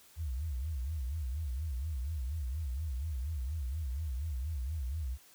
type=tone with vibrato; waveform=sine; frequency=70.8 Hz; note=C#2; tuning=37 cents sharp; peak=-33 dBFS; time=0.16-5.18 s; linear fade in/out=50 ms; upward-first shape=sine; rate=4.2 Hz; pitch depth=260 cents each way; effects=white hiss -60 dBFS RMS until 5.34 s